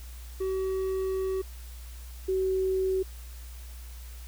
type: tone pair in turn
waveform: triangle / sine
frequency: 379.9 / 378.3 Hz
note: F#4 / F#4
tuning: +46 / +38 cents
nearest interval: unison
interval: 8 cents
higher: first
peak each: -25 / -24 dBFS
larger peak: second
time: 0.4-1.42 / 2.28-3.03 s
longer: first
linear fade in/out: 10 ms
effects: added 60 Hz sine -40 dBFS peak until 4.27 s + white hiss -52 dBFS RMS until 4.27 s